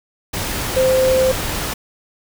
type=tone in noise; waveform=sine; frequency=520 Hz; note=C5; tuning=11 cents flat; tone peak=-12 dBFS; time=0.76-1.32 s; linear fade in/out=10 ms; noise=pink; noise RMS=-23 dBFS; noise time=0.33-1.74 s; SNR=+8 dB; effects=none